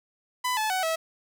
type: tone with pitch steps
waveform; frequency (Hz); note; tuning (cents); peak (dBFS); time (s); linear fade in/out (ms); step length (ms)
sawtooth; 1000 / 865.5 / 749.2 / 648.4; B5 / A5 / F#5 / E5; +21 / -29 / +21 / -29; -21; 0.44-0.96; 10; 130
effects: none